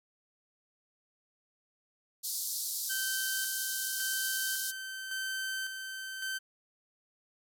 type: band-pass noise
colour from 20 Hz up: white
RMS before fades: -36 dBFS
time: 2.23-4.72 s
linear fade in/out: 20 ms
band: 4000 to 15000 Hz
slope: 48 dB/octave
type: tone with tremolo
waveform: sawtooth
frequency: 1546 Hz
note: G6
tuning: 24 cents flat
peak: -30 dBFS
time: 2.89-6.39 s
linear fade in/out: 20 ms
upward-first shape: square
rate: 0.9 Hz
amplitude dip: 45%
effects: none